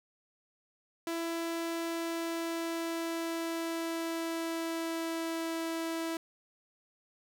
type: tone with pitch glide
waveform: sawtooth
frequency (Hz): 333.2 to 328.6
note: E4 to E4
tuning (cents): +19 to -5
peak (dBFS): -29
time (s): 1.07-6.17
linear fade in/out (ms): 2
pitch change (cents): -24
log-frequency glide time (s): 1.84-5.54
effects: none